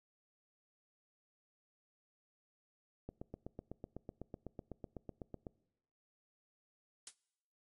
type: click train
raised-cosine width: 2 ms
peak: -31 dBFS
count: 20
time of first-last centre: 3.09-5.468 s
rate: 7.99 Hz
type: noise with exponential decay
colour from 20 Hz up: blue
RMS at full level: -39 dBFS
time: 7.07-7.15 s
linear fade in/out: 2 ms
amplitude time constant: 17 ms
effects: noise-tail reverb RT60 0.9 s tail -23 dB re dry + MP3 48 kbps